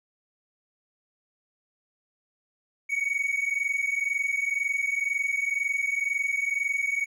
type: tone pair together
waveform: triangle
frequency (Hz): 2225 / 2247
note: C#7 / C#7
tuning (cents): +6 / +23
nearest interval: unison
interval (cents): 17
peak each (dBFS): -26 / -25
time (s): 2.89-7.06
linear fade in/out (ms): 20
effects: tanh soft clip ceiling -17 dBFS